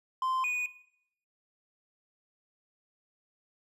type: tone pair in turn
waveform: triangle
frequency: 1039 / 2471 Hz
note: C6 / D#7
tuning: -12 / -13 cents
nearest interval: octave + minor third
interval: 1499 cents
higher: second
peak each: -26 dBFS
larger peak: neither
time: 0.22-0.44 / 0.44-0.66 s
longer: neither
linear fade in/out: 2 ms
effects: noise-tail reverb RT60 0.7 s tail -17 dB re dry + resampled to 32000 Hz